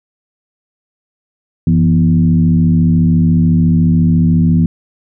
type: tone with frequency modulation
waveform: sine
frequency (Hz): 167.4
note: E3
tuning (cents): +27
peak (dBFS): -7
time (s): 1.67-4.66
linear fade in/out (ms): 2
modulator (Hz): 74.1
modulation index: 0.97
effects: none